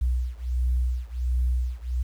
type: beating tone pair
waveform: sine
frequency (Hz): 61.4 / 62.8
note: B1 / B1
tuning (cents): -9 / +30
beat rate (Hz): 1.4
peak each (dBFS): -24 / -25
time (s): 0.01-2.03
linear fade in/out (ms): 10
effects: tanh soft clip ceiling -17 dBFS + 9-bit